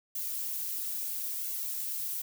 violet noise with flanger, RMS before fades -35 dBFS, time 0.15-2.22 s, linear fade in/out 5 ms, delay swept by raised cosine 1.6 to 4.9 ms, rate 0.75 Hz, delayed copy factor -0.7, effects none

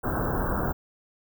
pink band-stop noise, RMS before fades -27 dBFS, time 0.03-0.73 s, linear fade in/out 20 ms, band 1600 to 16000 Hz, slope 96 dB/octave, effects none

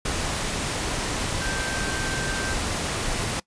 sine tone in noise, 1563 Hz, G6, 6 cents flat, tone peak -31 dBFS, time 1.41-2.54 s, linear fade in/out 5 ms, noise pink, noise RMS -27 dBFS, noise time 0.05-3.4 s, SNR -7 dB, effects noise-tail reverb RT60 0.1 s tail -21 dB re dry + resampled to 22050 Hz

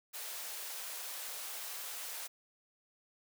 white high-pass noise, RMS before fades -43 dBFS, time 0.13-2.28 s, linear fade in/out 20 ms, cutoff 460 Hz, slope 24 dB/octave, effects none

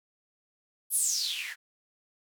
blue noise with band-pass filter sweep, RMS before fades -30 dBFS, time 0.9-1.56 s, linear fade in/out 50 ms, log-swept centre 12000 to 1600 Hz, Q 7.3, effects none

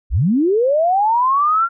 sine linear sweep, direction up, 37.36 to 1396.9 Hz, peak -12 dBFS, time 0.1-1.69 s, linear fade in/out 50 ms, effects none

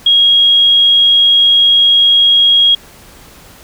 sine tone, 3285 Hz, G#7, 20 cents flat, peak -5 dBFS, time 0.06-2.75 s, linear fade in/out 5 ms, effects pink hiss -39 dBFS RMS until 3.63 s

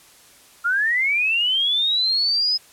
sine linear sweep, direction up, 1362 to 5100 Hz, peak -17 dBFS, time 0.64-2.58 s, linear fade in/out 20 ms, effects white hiss -50 dBFS RMS until 2.72 s + low-pass 12000 Hz 12 dB/octave

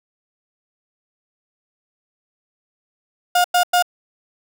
35% pulse tone bursts, 713 Hz, F5, 36 cents sharp, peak -11 dBFS, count 3, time 3.35-3.825 s, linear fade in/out 5 ms, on 93 ms, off 98 ms, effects none

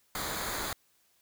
pink noise with comb filter, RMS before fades -35 dBFS, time 0.15-0.73 s, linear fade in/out 2 ms, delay 0.36 ms, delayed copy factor -0.6, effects white hiss -69 dBFS RMS until 1.21 s

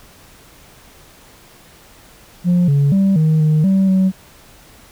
sine tone with pitch steps, 176.9 / 141.4 / 194.7 / 156.9 / 154.2 / 192.4 / 188.9 Hz, F3 / C#3 / G3 / D#3 / D#3 / G3 / F#3, +23 / +35 / -12 / +15 / -15 / -32 / +36 cents, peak -8 dBFS, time 2.44-4.12 s, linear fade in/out 50 ms, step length 240 ms, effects tanh soft clip ceiling -9 dBFS + pink hiss -45 dBFS RMS until 4.91 s

